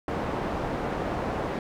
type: low-pass noise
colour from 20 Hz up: white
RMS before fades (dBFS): -30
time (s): 0.08-1.59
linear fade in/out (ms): 2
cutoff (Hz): 760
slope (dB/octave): 12
effects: none